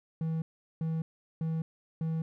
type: tone bursts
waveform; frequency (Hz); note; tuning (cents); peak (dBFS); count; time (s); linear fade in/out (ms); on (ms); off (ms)
triangle; 161.4; E3; -36; -27; 4; 0.21-2.22; 2; 210; 390
effects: none